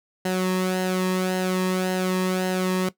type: tone with flanger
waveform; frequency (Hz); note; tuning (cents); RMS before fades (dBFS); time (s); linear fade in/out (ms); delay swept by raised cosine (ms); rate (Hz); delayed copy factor
sawtooth; 185; F#3; 0; -23; 0.25-2.89; 5; 0.85 to 1.39; 1.8; -0.6
effects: noise-tail reverb RT60 0.1 s tail -17 dB re dry